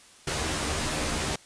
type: noise with comb filter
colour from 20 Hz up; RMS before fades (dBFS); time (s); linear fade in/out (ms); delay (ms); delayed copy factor
pink; -29; 0.27-1.36; 5; 13; +0.8
effects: white hiss -53 dBFS RMS until 1.45 s + resampled to 22050 Hz